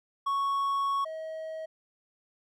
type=tone pair in turn; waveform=triangle; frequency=1108.7 / 637.1 Hz; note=C#6 / D#5; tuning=0 / +41 cents; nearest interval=minor seventh; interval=959 cents; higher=first; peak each=-24 / -33 dBFS; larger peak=first; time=0.26-1.05 / 1.05-1.66 s; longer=first; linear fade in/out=10 ms; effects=none